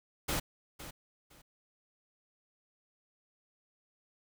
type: noise with echo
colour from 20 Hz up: pink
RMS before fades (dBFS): -33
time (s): 0.28-0.4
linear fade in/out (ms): 10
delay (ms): 510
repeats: 2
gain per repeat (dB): -13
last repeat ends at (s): 1.42
effects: none